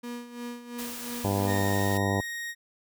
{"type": "tone with tremolo", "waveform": "35% pulse", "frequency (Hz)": 240.5, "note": "B3", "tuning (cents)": -46, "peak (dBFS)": -32, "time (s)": [0.03, 1.74], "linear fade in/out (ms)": 10, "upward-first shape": "sine", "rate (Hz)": 2.9, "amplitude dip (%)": 70}
{"type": "noise", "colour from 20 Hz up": "white", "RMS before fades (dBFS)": -39, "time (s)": [0.78, 1.98], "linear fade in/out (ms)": 10}
{"type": "harmonic tone", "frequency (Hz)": 99, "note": "G2", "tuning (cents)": 18, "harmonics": [1, 2, 3, 4, 5, 6, 7, 8, 9, 10], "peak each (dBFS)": [-28, -31, -33, -34, -35, -36, -36, -37, -38, -38], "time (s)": [1.24, 2.21], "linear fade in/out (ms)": 5}
{"type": "tone with pitch glide", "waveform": "40% pulse", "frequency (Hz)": [1847, 1870.6], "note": ["A#6", "A#6"], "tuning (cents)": [-16, 6], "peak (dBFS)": -32, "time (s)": [1.46, 2.55], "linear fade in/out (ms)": 50, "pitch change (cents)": 22, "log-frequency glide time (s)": [1.6, 2.14]}
{"effects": []}